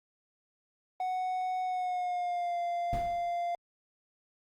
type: tone with pitch glide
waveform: triangle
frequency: 740 to 694.4 Hz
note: F#5 to F5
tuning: 0 to -10 cents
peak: -28 dBFS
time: 1-3.55 s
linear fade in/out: 2 ms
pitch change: -110 cents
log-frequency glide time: 1.64-2.58 s
type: noise with exponential decay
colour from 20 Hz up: brown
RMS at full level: -33 dBFS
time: 2.93-3.37 s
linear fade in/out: 1 ms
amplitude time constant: 95 ms
effects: Opus 32 kbps